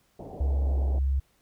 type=low-pass noise; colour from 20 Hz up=white; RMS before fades=-41 dBFS; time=0.19-0.99 s; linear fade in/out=5 ms; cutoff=760 Hz; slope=48 dB/octave
type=tone with pitch glide; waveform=sine; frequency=68.8 to 67.7 Hz; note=C#2 to C#2; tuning=-12 to -40 cents; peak=-22 dBFS; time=0.4-1.2 s; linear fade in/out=10 ms; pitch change=-28 cents; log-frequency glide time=0.52-0.91 s
effects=pink hiss -67 dBFS RMS until 1.41 s